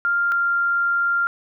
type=tone pair in turn; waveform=sine; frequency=1396.9 / 1391.6 Hz; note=F6 / F6; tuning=0 / -7 cents; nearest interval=unison; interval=7 cents; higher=first; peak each=-17 dBFS; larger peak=neither; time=0.05-0.32 / 0.32-1.27 s; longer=second; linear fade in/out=0 ms; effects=none